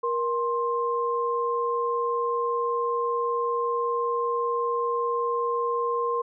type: tone pair together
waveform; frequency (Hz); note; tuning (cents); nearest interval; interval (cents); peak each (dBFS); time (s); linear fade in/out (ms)
sine; 472.6 / 1054.2; A#4 / C6; +24 / +13; octave + major second; 1389; -26; 0.03-6.22; 10
effects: none